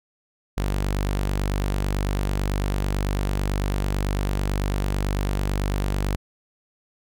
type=tone; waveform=sawtooth; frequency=49.03 Hz; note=G1; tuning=1 cent sharp; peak=-18 dBFS; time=0.57-6.16 s; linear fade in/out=10 ms; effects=none